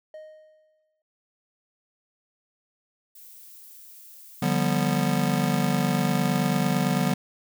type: tone with exponential decay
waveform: triangle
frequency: 621 Hz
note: D#5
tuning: 3 cents flat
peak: -35 dBFS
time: 0.14-1.02 s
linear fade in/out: 2 ms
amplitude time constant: 190 ms
type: noise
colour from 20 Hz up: violet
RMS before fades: -47 dBFS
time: 3.15-7.13 s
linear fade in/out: 5 ms
type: chord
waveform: square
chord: G dominant seventh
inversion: second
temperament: just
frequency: 147 / 176.4 / 196 / 245 Hz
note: D3 / F3 / G3 / B3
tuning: +2 / +18 / 0 / -14 cents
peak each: -28 dBFS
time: 4.42-7.14 s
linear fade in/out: 5 ms
effects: none